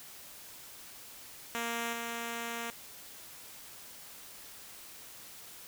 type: tone with level steps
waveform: 5% pulse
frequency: 233.1 Hz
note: A#3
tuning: in tune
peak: -22 / -25 dBFS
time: 1.55-2.7 s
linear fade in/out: 0 ms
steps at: 1.93 s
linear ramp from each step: 2 ms
effects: white hiss -50 dBFS RMS until 5.67 s